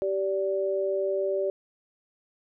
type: tone pair together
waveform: sine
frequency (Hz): 388.1 / 581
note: G4 / D5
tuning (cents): -17 / -19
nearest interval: perfect fifth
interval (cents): 698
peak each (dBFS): -27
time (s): 0.02-1.5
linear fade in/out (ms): 0
effects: none